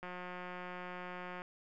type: click train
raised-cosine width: 0.5 ms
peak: -30 dBFS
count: 251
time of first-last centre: 0.03-1.419 s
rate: 180 Hz
effects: none